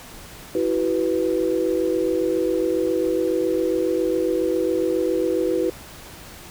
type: chord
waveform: sine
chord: E suspended second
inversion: none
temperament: equal with one note detuned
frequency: 329.6 / 376.9 / 493.9 Hz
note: E4 / F#4 / B4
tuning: 0 / +32 / 0 cents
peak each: -23 dBFS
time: 0.55-5.7 s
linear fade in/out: 2 ms
effects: pink hiss -41 dBFS RMS until 6.5 s